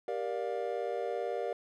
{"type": "chord", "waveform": "triangle", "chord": "G minor seventh", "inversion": "none", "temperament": "just", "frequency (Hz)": [392, 470.4, 588, 705.6], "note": ["G4", "Bb4", "D5", "F5"], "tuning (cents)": [0, 16, 2, 18], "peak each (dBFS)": [-37, -34, -36, -37], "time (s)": [0.08, 1.53], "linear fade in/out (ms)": 2, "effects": []}